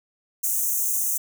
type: high-pass noise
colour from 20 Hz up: white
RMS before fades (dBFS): -24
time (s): 0.43-1.18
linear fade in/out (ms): 10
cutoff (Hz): 6000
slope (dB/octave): 96
effects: none